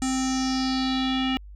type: tone with low-pass filter sweep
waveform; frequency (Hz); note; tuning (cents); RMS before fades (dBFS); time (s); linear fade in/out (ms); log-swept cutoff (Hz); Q
square; 261.6; C4; 0; -25; 0.02-1.37; 0; 7700 to 2900; 5
effects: added 50 Hz sine -40 dBFS peak until 1.55 s